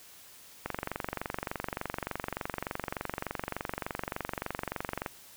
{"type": "click train", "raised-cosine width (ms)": 0.5, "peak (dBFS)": -17, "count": 104, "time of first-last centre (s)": [0.66, 5.062], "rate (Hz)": 23.4, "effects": ["white hiss -53 dBFS RMS until 5.36 s"]}